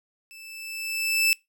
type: tone with level ramp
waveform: sawtooth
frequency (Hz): 2637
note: E7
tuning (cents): 0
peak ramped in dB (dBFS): -41 to -14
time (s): 0.31-1.33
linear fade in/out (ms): 0
effects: noise-tail reverb RT60 0.2 s tail -24 dB re dry